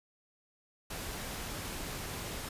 pink noise, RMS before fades -40 dBFS, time 0.9-2.49 s, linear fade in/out 5 ms, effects resampled to 32000 Hz

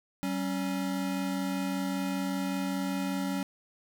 square tone pair together, 191.05 / 276.2 Hz, G3 / C#4, -44 / -6 cents, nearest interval tritone, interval 638 cents, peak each -33 / -33 dBFS, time 0.23-3.43 s, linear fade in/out 0 ms, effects none

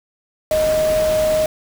sine tone in noise, 622.3 Hz, D#5, in tune, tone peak -14 dBFS, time 0.51-1.46 s, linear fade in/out 2 ms, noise pink, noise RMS -27 dBFS, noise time 0.51-1.46 s, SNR +10 dB, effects none

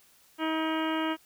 harmonic tone with a mistuned harmonic, 318 Hz, D#4, 38 cents sharp, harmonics 1 / 2 / 3 / 4 / 5 / 6 / 7 / 8 / 9 / 10, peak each -29 / -36 / -35 / -37 / -39 / -43 / -43 / -46 / -40 / -44 dBFS, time 0.38-1.17 s, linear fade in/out 50 ms, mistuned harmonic 8, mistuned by -67 cents, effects white hiss -61 dBFS RMS until 1.25 s

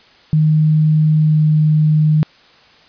sine tone with pitch glide, 154.8 to 153.82 Hz, D#3 to D#3, -9 to -20 cents, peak -9 dBFS, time 0.33-2.23 s, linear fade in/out 0 ms, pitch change -11 cents, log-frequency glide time 1.19-1.42 s, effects white hiss -47 dBFS RMS until 2.88 s + resampled to 11025 Hz

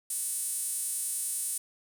sawtooth tone with high-pass filter, 370 Hz, F#4, in tune, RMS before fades -33 dBFS, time 0.1-1.58 s, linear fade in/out 5 ms, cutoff 9300 Hz, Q 4, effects none

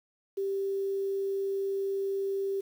sine tone with quantisation, 392 Hz, G4, in tune, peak -28 dBFS, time 0.37-2.61 s, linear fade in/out 10 ms, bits 9, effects none

